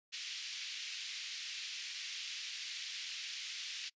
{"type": "band-pass noise", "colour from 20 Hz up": "pink", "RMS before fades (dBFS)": -44, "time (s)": [0.12, 3.9], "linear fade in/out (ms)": 20, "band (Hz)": [2400, 5900], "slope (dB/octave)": 24, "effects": ["noise-tail reverb RT60 0.1 s tail -24 dB re dry", "resampled to 16000 Hz"]}